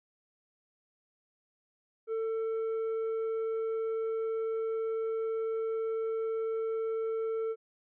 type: tone with tanh clipping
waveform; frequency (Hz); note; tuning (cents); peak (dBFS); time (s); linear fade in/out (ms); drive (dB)
sine; 447; A4; +27; -31; 2.07-7.56; 50; 5
effects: none